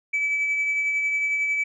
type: tone with tremolo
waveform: sine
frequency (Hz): 2300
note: D7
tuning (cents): -37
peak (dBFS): -18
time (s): 0.13-1.64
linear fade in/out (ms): 10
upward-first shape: triangle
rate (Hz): 11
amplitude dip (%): 40
effects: tanh soft clip ceiling -18 dBFS